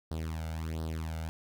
sawtooth tone with flanger, 80.2 Hz, E2, 47 cents flat, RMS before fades -36 dBFS, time 0.11-1.29 s, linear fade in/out 0 ms, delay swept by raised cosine 0.21 to 1.41 ms, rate 1.4 Hz, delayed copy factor +0.8, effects none

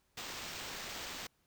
blue noise with sample-and-hold, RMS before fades -44 dBFS, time 0.17-1.27 s, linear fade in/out 5 ms, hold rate 11025 Hz, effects pink hiss -75 dBFS RMS until 1.46 s

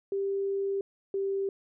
sine tone pair in turn, 394 / 391.8 Hz, G4 / G4, +9 / -1 cents, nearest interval unison, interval 10 cents, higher first, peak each -27 dBFS, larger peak neither, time 0.12-0.81 / 1.14-1.49 s, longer first, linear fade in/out 2 ms, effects none

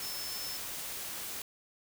sine tone in noise, 5274 Hz, E8, in tune, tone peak -40 dBFS, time 0.02-0.57 s, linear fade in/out 2 ms, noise white, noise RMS -40 dBFS, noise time 0-1.42 s, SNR -3 dB, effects none

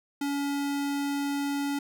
square tone, 282.9 Hz, C#4, 35 cents sharp, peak -28 dBFS, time 0.21-1.79 s, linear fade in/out 5 ms, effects none

